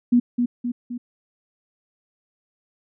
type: tone with echo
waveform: sine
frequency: 242.4 Hz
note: B3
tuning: 32 cents flat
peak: -12 dBFS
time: 0.12-0.2 s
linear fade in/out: 10 ms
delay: 260 ms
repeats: 3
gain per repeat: -5 dB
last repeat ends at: 0.98 s
effects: none